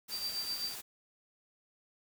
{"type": "noise", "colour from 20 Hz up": "white", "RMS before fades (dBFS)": -44, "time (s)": [0.08, 0.82], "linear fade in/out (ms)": 20}
{"type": "tone with tremolo", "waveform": "sine", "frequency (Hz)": 4683, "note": "D8", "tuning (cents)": -6, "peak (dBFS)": -32, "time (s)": [0.1, 0.76], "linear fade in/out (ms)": 50, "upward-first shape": "triangle", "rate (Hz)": 7.8, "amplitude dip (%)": 70}
{"effects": []}